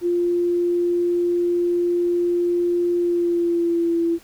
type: tone with pitch glide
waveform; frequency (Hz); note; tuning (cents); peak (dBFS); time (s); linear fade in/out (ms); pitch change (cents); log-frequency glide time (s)
sine; 349.2 to 336.3; F4 to E4; 0 to +35; -17; 0.01-4.19; 50; -65; 2.97-4
effects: pink hiss -50 dBFS RMS until 4.23 s